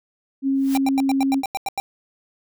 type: tone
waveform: sine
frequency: 271.2 Hz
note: C#4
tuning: 38 cents flat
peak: -17 dBFS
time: 0.42-1.43 s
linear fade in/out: 50 ms
type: noise with exponential growth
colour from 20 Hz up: white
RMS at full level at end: -28 dBFS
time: 0.55-0.77 s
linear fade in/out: 5 ms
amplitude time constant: 47 ms
type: tone bursts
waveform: square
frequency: 790 Hz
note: G5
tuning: 13 cents sharp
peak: -22 dBFS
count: 10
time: 0.75-1.8 s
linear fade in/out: 0 ms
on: 24 ms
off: 90 ms
effects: none